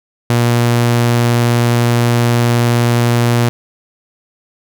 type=tone; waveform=sawtooth; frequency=119.2 Hz; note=A#2; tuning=39 cents sharp; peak=-6 dBFS; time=0.3-3.49 s; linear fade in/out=0 ms; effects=none